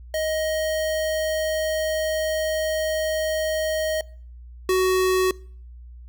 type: tone pair in turn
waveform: square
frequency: 627 / 372.6 Hz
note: D#5 / F#4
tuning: +13 / +12 cents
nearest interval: major sixth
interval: 901 cents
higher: first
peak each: -23 / -18 dBFS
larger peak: second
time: 0.14-4.01 / 4.69-5.31 s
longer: first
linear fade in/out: 2 ms
effects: noise-tail reverb RT60 0.5 s tail -24 dB re dry + added 60 Hz sine -39 dBFS peak until 6.08 s